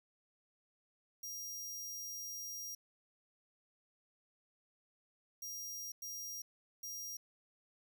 sawtooth tone bursts at uneven times, 5700 Hz, F8, 34 cents sharp, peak -40 dBFS, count 4, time 1.23-2.75 / 5.42-5.92 / 6.02-6.42 / 6.83-7.17 s, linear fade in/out 5 ms, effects none

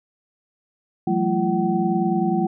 sine tone cluster, 170.5 / 189.5 / 219.9 / 341.5 / 757 Hz, F3 / F#3 / A3 / F4 / F#5, -41 / +42 / -1 / -39 / +39 cents, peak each -27 / -23 / -25 / -23 / -25 dBFS, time 1.07-2.47 s, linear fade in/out 5 ms, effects none

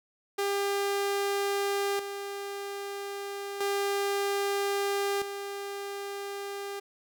sawtooth tone with tremolo, 400 Hz, G4, 35 cents sharp, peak -23 dBFS, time 0.38-6.8 s, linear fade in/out 10 ms, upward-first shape square, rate 0.31 Hz, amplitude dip 60%, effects none

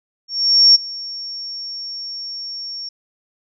sine tone with ADSR envelope, 5500 Hz, F8, 27 cents flat, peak -5 dBFS, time 0.28-2.89 s, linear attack 470 ms, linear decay 17 ms, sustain -21 dB, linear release 5 ms, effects none

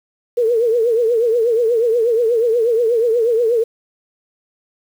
sine tone with vibrato, 463.9 Hz, A#4, 8 cents flat, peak -12 dBFS, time 0.37-3.64 s, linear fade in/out 10 ms, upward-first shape triangle, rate 8.3 Hz, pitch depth 120 cents each way, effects 7-bit

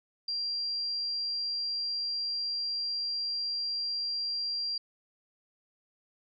sine tone, 4749 Hz, D8, 18 cents sharp, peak -30 dBFS, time 0.28-4.78 s, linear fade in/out 5 ms, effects none

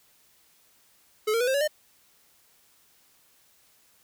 square tone with pitch steps, 429.1 / 459.9 / 492.9 / 528.3 / 566.2 / 606.8 Hz, A4 / A#4 / B4 / C5 / C#5 / D#5, -43 / -23 / -3 / +17 / +37 / -44 cents, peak -23 dBFS, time 1.27-1.678 s, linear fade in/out 10 ms, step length 68 ms, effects white hiss -62 dBFS RMS until 4.03 s

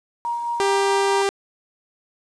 sine tone with tremolo, 944 Hz, A#5, 22 cents sharp, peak -21 dBFS, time 0.25-1.22 s, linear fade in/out 0 ms, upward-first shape sine, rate 4.7 Hz, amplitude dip 35%
sawtooth tone, 395.5 Hz, G4, 15 cents sharp, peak -14 dBFS, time 0.6-1.29 s, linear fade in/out 0 ms
effects resampled to 22050 Hz + 8-bit

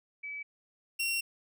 sine / sawtooth tone pair in turn, 2293 / 2737 Hz, D7 / F7, -42 / -36 cents, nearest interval minor third, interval 306 cents, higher second, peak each -37 / -26 dBFS, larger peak second, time 0.23-0.43 / 0.99-1.21 s, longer second, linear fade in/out 10 ms, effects none

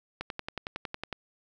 click train, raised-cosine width 0.3 ms, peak -18 dBFS, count 11, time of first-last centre 0.21-1.127 s, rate 10.9 Hz, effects none

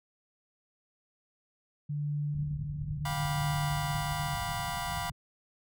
sine tone with tremolo, 146.83 Hz, D3, in tune, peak -29 dBFS, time 1.89-4.35 s, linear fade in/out 10 ms, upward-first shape sine, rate 0.8 Hz, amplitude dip 45%
white low-pass noise, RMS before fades -40 dBFS, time 2.34-5.12 s, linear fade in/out 2 ms, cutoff 170 Hz, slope 48 dB/octave
sawtooth chord, G dominant seventh, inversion third, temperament just, 705.6 / 784 / 980 / 1176 Hz, F5 / G5 / B5 / D6, +18 / 0 / -14 / +2 cents, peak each -34 / -37 / -33 / -38 dBFS, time 3.05-5.1 s, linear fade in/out 5 ms
effects none

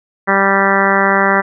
harmonic tone, 196 Hz, G3, in tune, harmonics 1 / 2 / 3 / 4 / 5 / 6 / 7 / 8 / 9 / 10, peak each -19 / -19 / -19 / -19 / -19 / -19 / -19 / -19 / -19 / -19 dBFS, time 0.27-1.42 s, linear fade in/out 20 ms, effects none

